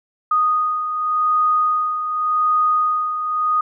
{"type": "beating tone pair", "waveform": "sine", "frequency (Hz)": [1240, 1240.87], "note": ["D#6", "D#6"], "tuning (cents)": [-6, -5], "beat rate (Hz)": 0.87, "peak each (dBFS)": [-16, -24], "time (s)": [0.31, 3.61], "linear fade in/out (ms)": 5, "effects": []}